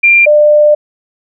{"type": "tone pair in turn", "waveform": "sine", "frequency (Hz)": [2383, 597.4], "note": ["D7", "D5"], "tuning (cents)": [25, 29], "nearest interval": "2 octaves", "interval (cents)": 2396, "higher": "first", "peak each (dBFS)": -3, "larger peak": "neither", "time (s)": [[0.03, 0.26], [0.26, 0.75]], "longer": "second", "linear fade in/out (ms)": 10, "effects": []}